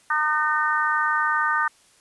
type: harmonic tone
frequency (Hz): 304.7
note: D#4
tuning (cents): -36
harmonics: 3 / 4 / 5 / 6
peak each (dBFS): -27 / -23 / -24 / -27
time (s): 0.1-1.68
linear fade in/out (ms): 5
effects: white hiss -57 dBFS RMS until 2 s + resampled to 24000 Hz